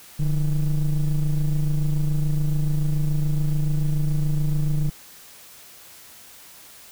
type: ring-modulated tone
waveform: triangle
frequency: 81.1 Hz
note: E2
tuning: 28 cents flat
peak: -13 dBFS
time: 0.19-4.9 s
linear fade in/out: 10 ms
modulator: 67.6 Hz
effects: white hiss -46 dBFS RMS until 6.91 s